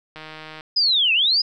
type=click train; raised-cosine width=0.3 ms; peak=-21 dBFS; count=71; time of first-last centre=0.16-0.609 s; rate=156 Hz
type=linear two-way sweep; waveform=sine; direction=down then up; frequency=5070 to 2522 to 5070 Hz; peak=-15 dBFS; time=0.76-1.42 s; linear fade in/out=10 ms; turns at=1.13 s
effects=none